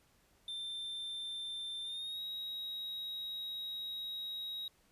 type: tone with pitch glide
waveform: triangle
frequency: 3572 to 3806 Hz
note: A7 to A#7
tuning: +25 to +35 cents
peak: -38 dBFS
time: 0.48-4.68 s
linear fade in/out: 2 ms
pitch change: +110 cents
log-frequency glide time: 1.83-2.21 s
effects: pink hiss -70 dBFS RMS until 4.91 s + resampled to 32000 Hz